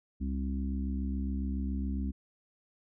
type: harmonic tone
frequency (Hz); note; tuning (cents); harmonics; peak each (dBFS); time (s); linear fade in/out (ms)
67.2; C2; +47; 1 / 3 / 4 / 5; -32 / -36 / -39 / -50; 0.2-2.12; 20
effects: none